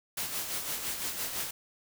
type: noise with tremolo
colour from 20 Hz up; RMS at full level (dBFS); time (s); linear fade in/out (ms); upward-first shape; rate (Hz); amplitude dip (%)
white; -33; 0.17-1.51; 5; sine; 5.9; 50
effects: none